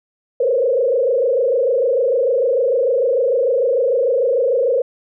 sine tone with frequency modulation, 505 Hz, B4, 39 cents sharp, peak -13 dBFS, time 0.4-4.82 s, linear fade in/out 5 ms, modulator 26.7 Hz, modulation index 1.8, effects none

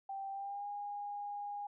sine tone with pitch glide, 783 to 817.7 Hz, G5 to G#5, -2 to -27 cents, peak -39 dBFS, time 0.09-1.67 s, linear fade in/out 5 ms, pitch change +75 cents, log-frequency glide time 0.31-0.67 s, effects none

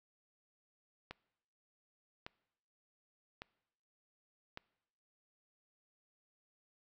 click train, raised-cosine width 0.3 ms, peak -28 dBFS, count 4, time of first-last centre 1.11-4.574 s, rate 0.866 Hz, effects noise-tail reverb RT60 0.9 s tail -23 dB re dry

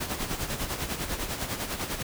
pink noise with tremolo, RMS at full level -30 dBFS, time 0-2.03 s, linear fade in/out 10 ms, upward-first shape sine, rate 10 Hz, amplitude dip 60%, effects none

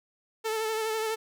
sawtooth tone with vibrato, 440 Hz, A4, in tune, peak -24 dBFS, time 0.44-1.16 s, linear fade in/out 20 ms, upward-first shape sine, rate 12 Hz, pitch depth 30 cents each way, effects none

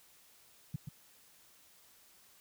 sine tone with echo, 145.6 Hz, D3, 15 cents flat, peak -32 dBFS, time 0.74-0.76 s, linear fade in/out 5 ms, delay 130 ms, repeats 1, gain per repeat -6 dB, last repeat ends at 0.89 s, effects white hiss -63 dBFS RMS until 2.4 s

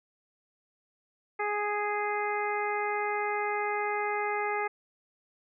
harmonic tone, 415.3 Hz, G#4, in tune, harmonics 1 / 2 / 3 / 4 / 5 / 6, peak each -33 / -32 / -36 / -39 / -35 / -44 dBFS, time 1.39-4.68 s, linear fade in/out 10 ms, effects none

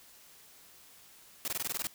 white noise bursts, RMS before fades -34 dBFS, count 9, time 1.45-1.87 s, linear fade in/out 0 ms, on 28 ms, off 21 ms, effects white hiss -57 dBFS RMS until 1.94 s

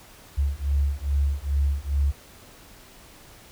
sine beating tone pair, 69.3 / 71.7 Hz, C#2 / D2, 0 / -41 cents, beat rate 2.4 Hz, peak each -24 dBFS, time 0.37-2.12 s, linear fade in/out 20 ms, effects pink hiss -49 dBFS RMS until 3.51 s

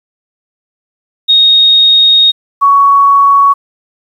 sine tone pair in turn, 3730 / 1118.6 Hz, A#7 / C#6, 0 / +15 cents, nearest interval octave + major sixth, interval 2085 cents, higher first, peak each -3 dBFS, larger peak neither, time 1.28-2.32 / 2.61-3.54 s, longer first, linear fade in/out 20 ms, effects 7-bit

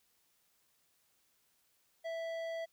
sine tone with tanh clipping, 659.3 Hz, E5, in tune, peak -39 dBFS, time 2.04-2.66 s, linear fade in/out 20 ms, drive 13 dB, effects white hiss -74 dBFS RMS until 2.72 s

